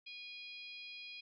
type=harmonic tone; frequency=820 Hz; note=G#5; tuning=22 cents flat; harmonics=3 / 4 / 5 / 6; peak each=-49 / -53 / -55 / -56 dBFS; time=0.06-1.21 s; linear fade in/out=10 ms; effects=none